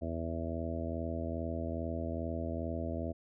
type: harmonic tone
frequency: 82.41 Hz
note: E2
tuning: in tune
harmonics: 1 / 2 / 3 / 4 / 5 / 6 / 7 / 8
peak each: -38 / -45 / -40 / -43 / -49 / -47 / -44 / -42 dBFS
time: 0.01-3.13 s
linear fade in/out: 20 ms
effects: none